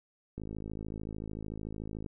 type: click train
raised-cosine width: 3 ms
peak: -27 dBFS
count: 91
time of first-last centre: 0.38-2.062 s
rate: 53.5 Hz
effects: none